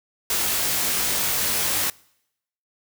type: noise with comb filter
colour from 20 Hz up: white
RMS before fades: -23 dBFS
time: 0.3-1.9 s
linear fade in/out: 2 ms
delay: 20 ms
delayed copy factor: +0.55
effects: noise-tail reverb RT60 0.8 s tail -25 dB re dry